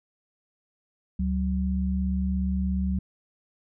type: tone pair together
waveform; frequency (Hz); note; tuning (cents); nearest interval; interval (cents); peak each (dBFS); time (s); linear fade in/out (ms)
sine; 71.4 / 188.43; D2 / F#3; -48 / +32; octave + perfect fourth; 1680; -26; 1.19-2.99; 5
effects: none